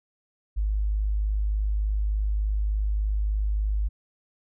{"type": "tone", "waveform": "sine", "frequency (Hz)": 51.7, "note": "G#1", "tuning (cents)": -7, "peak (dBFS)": -22, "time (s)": [0.56, 3.89], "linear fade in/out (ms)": 20, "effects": []}